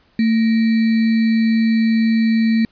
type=tone with sample-and-hold; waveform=sine; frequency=224.5 Hz; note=A3; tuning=35 cents sharp; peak=-12 dBFS; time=0.19-2.65 s; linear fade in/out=2 ms; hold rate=2100 Hz; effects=pink hiss -57 dBFS RMS until 2.71 s + resampled to 11025 Hz